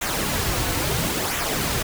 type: noise with flanger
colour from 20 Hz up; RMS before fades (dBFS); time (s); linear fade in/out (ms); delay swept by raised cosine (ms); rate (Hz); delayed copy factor
pink; -24; 0.01-1.83; 10; 0.21 to 5.01; 0.74; -0.55
effects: none